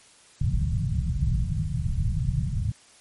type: low-pass noise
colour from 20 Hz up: white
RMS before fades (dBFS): -25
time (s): 0.41-2.72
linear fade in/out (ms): 5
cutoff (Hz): 160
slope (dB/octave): 48
effects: white hiss -54 dBFS RMS until 3 s + MP3 48 kbps